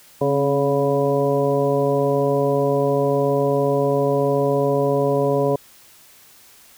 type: harmonic tone with a mistuned harmonic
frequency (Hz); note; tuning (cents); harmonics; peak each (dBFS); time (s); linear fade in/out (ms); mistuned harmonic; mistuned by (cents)
140.9; C#3; +29; 1 / 2 / 3 / 4 / 5 / 7; -24 / -25 / -20 / -21 / -28 / -28; 0.21-5.56; 5; 2; -45
effects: white hiss -49 dBFS RMS until 6.77 s